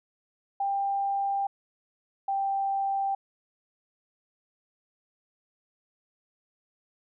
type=tone pair in turn; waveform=sine; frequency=793 / 785.7 Hz; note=G5 / G5; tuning=+20 / +4 cents; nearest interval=unison; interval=16 cents; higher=first; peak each=-25 dBFS; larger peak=neither; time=0.6-1.47 / 2.28-3.15 s; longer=neither; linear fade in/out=5 ms; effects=none